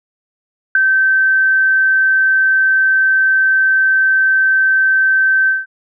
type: tone with ADSR envelope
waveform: sine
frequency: 1548 Hz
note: G6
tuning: 22 cents flat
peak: -4 dBFS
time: 0.75-5.66 s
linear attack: 4 ms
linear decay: 4 ms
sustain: -5 dB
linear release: 180 ms
effects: none